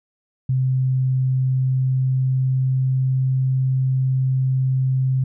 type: tone with pitch glide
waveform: sine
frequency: 130.1 to 131 Hz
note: C3 to C3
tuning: -9 to +2 cents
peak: -16 dBFS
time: 0.49-5.24 s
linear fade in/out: 5 ms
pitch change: +11 cents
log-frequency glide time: 1.14-3.37 s
effects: none